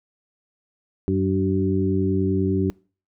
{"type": "harmonic tone with a mistuned harmonic", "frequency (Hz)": 95, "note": "F#2", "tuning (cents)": 46, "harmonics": [1, 2, 3, 4], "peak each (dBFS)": [-24, -24, -24, -24], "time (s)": [1.08, 2.7], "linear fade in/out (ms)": 0, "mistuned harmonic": 3, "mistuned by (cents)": 27, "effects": ["noise-tail reverb RT60 0.4 s tail -26 dB re dry"]}